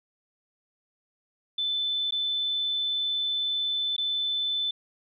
sine tone with dropouts, 3518 Hz, A7, 1 cent flat, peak -25 dBFS, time 1.58-4.71 s, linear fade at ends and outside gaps 5 ms, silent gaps 2.109-2.122 / 3.965-3.98 s, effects none

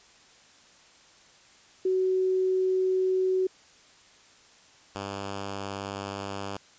sine / 5% pulse tone pair in turn, 374 / 99.06 Hz, F#4 / G2, +19 / +19 cents, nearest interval octave + major seventh, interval 2300 cents, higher first, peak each -22 dBFS, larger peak neither, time 1.85-3.47 / 4.95-6.57 s, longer neither, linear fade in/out 5 ms, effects white hiss -56 dBFS RMS until 6.78 s + resampled to 16000 Hz

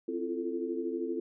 sine chord, F major seventh, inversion second, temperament equal with one note detuned, 261.6 / 336.6 / 349.2 / 440 Hz, C4 / E4 / F4 / A4, 0 / +36 / 0 / 0 cents, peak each -38 / -35 / -38 / -37 dBFS, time 0.08-1.2 s, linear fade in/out 5 ms, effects none

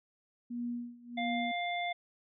sine tone with tremolo, 240 Hz, B3, 49 cents flat, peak -33 dBFS, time 0.5-1.52 s, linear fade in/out 10 ms, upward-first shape sine, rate 1.5 Hz, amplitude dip 90%
harmonic tone, 700 Hz, F5, 4 cents sharp, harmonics 1 / 3 / 5, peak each -34 / -37 / -42 dBFS, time 1.17-1.93 s, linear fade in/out 10 ms
effects none

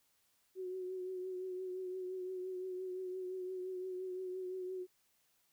sine tone with vibrato, 370 Hz, F#4, in tune, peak -39 dBFS, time 0.55-4.87 s, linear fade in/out 50 ms, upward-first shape triangle, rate 5.8 Hz, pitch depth 37 cents each way, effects white hiss -75 dBFS RMS until 5.52 s

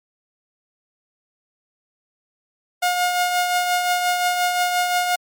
sawtooth tone with tremolo, 716 Hz, F5, 43 cents sharp, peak -12 dBFS, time 2.82-5.16 s, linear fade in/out 10 ms, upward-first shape triangle, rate 5.7 Hz, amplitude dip 45%, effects MP3 96 kbps

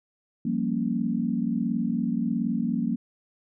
sine chord, G half-diminished seventh, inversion third, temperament equal, 174.61 / 196 / 233.1 / 277.2 Hz, F3 / G3 / Bb3 / Db4, 0 / 0 / 0 / 0 cents, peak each -31 / -30 / -26 / -32 dBFS, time 0.45-2.96 s, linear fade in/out 5 ms, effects none

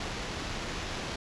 pink noise with sample-and-hold, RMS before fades -36 dBFS, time 0-1.16 s, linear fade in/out 5 ms, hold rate 8820 Hz, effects resampled to 22050 Hz

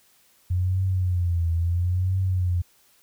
sine tone with vibrato, 88.8 Hz, F2, 29 cents sharp, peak -20 dBFS, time 0.5-2.62 s, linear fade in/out 10 ms, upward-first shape triangle, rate 0.74 Hz, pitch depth 120 cents each way, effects white hiss -60 dBFS RMS until 3.02 s

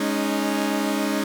sawtooth chord, Ab suspended fourth, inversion none, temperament equal with one note detuned, 207.7 / 277.2 / 307.9 Hz, Ab3 / Db4 / Eb4, 0 / 0 / -18 cents, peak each -22 dBFS, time 0-1.24 s, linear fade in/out 5 ms, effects none

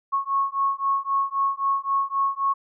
sine beating tone pair, 1097 / 1100.8 Hz, C#6 / C#6, -18 / -12 cents, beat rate 3.8 Hz, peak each -24 dBFS, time 0.12-2.54 s, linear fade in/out 20 ms, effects none

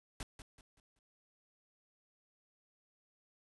pink noise with echo, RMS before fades -42 dBFS, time 0.2-0.23 s, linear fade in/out 2 ms, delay 190 ms, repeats 4, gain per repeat -9 dB, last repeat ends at 0.99 s, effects resampled to 24000 Hz

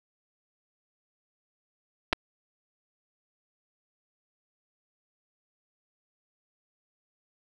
clicks, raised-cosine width 0.3 ms, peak -8 dBFS, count 2, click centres 2.128 / 2.131 s, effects none

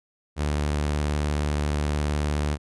sawtooth tone with vibrato, 74 Hz, D2, 14 cents sharp, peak -19 dBFS, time 0.36-2.58 s, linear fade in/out 50 ms, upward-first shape triangle, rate 19 Hz, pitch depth 57 cents each way, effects resampled to 24000 Hz

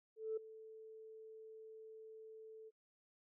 sine tone with ADSR envelope, 440 Hz, A4, in tune, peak -35 dBFS, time 0.16-2.71 s, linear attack 210 ms, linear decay 7 ms, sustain -17 dB, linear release 32 ms, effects noise-tail reverb RT60 0.1 s tail -25 dB re dry + tanh soft clip ceiling -32 dBFS

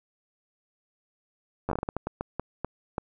slowing click train, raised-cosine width 1 ms, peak -15 dBFS, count 14, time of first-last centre 1.69-2.982 s, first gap 10 ms, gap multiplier 1.34, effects none

